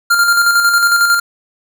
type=tone with tremolo; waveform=square; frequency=1396.9 Hz; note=F6; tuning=in tune; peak=-8 dBFS; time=0.1-1.2 s; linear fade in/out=10 ms; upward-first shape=square; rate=11 Hz; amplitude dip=40%; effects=none